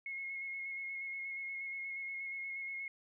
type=tone with vibrato; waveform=sine; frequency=2167 Hz; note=C#7; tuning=40 cents flat; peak=-39 dBFS; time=0.06-2.88 s; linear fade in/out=2 ms; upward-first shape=square; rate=8.4 Hz; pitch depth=15 cents each way; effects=none